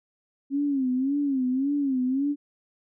sine tone with vibrato, 270 Hz, C#4, 45 cents flat, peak -22 dBFS, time 0.5-2.36 s, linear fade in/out 50 ms, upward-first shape sine, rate 1.8 Hz, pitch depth 120 cents each way, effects none

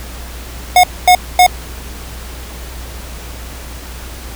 square tone bursts, 725 Hz, F#5, 35 cents flat, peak -4 dBFS, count 3, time 0.76-1.465 s, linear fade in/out 2 ms, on 75 ms, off 240 ms, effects added 60 Hz sine -28 dBFS peak until 4.35 s + pink hiss -32 dBFS RMS until 4.35 s

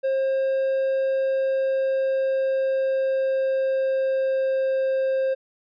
triangle tone with pitch glide, 534 to 530.3 Hz, C5 to C5, +35 to +23 cents, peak -18 dBFS, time 0.03-5.35 s, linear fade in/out 20 ms, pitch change -12 cents, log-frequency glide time 1.06-4.89 s, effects resampled to 11025 Hz

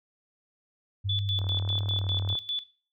sine tone with vibrato, 98 Hz, G2, in tune, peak -27 dBFS, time 1.04-2.35 s, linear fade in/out 20 ms, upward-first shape sine, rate 1.6 Hz, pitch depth 38 cents each way
sine tone with tremolo, 3461 Hz, A7, 29 cents flat, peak -27 dBFS, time 1.09-2.64 s, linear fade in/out 5 ms, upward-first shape square, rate 5 Hz, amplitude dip 80%
click train, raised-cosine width 1 ms, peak -28 dBFS, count 38, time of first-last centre 1.39-2.354 s, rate 38.4 Hz
effects noise-tail reverb RT60 0.4 s tail -18 dB re dry

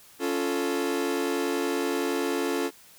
40% pulse chord, Db augmented, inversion none, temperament equal with one note detuned, 278.8 / 349.2 / 440 Hz, Db4 / F4 / A4, +10 / 0 / 0 cents, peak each -29 dBFS, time 0.19-2.71 s, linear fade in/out 50 ms, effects white hiss -53 dBFS RMS until 2.98 s

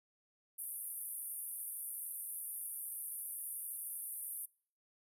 pink band-pass noise, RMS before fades -44 dBFS, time 0.58-4.46 s, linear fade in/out 10 ms, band 9300 to 14000 Hz, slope 96 dB/octave, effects noise-tail reverb RT60 0.5 s tail -25 dB re dry

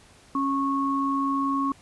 sine tone pair together, 275 / 1100 Hz, C#4 / C#6, -14 / -14 cents, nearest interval 2 octaves, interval 2400 cents, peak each -25 dBFS, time 0.35-1.72 s, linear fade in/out 2 ms, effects pink hiss -54 dBFS RMS until 1.81 s + resampled to 24000 Hz

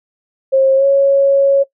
sine tone with pitch glide, 535 to 552.6 Hz, C5 to C#5, +38 to -6 cents, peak -7 dBFS, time 0.52-1.64 s, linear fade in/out 20 ms, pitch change +56 cents, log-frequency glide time 0.76-0.85 s, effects noise-tail reverb RT60 0.1 s tail -19 dB re dry

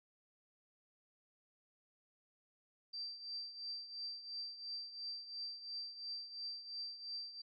sine tone with tremolo, 4688 Hz, D8, 4 cents flat, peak -40 dBFS, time 2.93-7.42 s, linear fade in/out 10 ms, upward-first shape triangle, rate 2.9 Hz, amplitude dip 75%, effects none

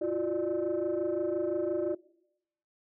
sine tone cluster, 338.3 / 364.1 / 595 Hz, E4 / F#4 / D5, +45 / -28 / +22 cents, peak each -31 dBFS, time 0.01-1.95 s, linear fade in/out 10 ms, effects noise-tail reverb RT60 0.8 s tail -21 dB re dry + tanh soft clip ceiling -23 dBFS

